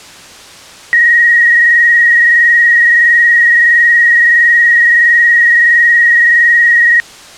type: tone with frequency modulation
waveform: sine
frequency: 1889 Hz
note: A#6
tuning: 22 cents sharp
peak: -4 dBFS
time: 0.93-7 s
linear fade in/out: 0 ms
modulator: 21.5 Hz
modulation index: 1.4
effects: white hiss -33 dBFS RMS until 7.37 s + low-pass 7000 Hz 12 dB/octave